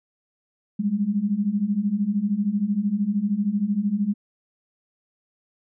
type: beating tone pair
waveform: sine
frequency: 196 / 209 Hz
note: G3 / G#3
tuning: 0 / +11 cents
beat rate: 13 Hz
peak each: -25 / -22 dBFS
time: 0.79-4.14 s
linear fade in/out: 10 ms
effects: none